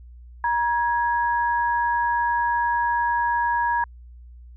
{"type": "tone pair together", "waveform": "sine", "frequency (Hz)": [948.7, 1660], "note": ["A#5", "G#6"], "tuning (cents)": [30, -1], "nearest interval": "minor seventh", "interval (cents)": 969, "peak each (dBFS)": [-20, -26], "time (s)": [0.44, 3.84], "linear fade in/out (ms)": 2, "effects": ["added 60 Hz sine -41 dBFS peak until 4.56 s"]}